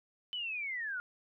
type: linear sweep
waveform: sine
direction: down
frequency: 3039 to 1396.9 Hz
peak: -35 dBFS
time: 0.33-1 s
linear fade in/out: 0 ms
effects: none